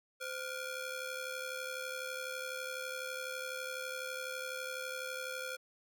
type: ring-modulated tone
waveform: sawtooth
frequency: 960 Hz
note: B5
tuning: 49 cents flat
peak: -32 dBFS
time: 0.2-5.57 s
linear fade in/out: 20 ms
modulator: 444 Hz
effects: none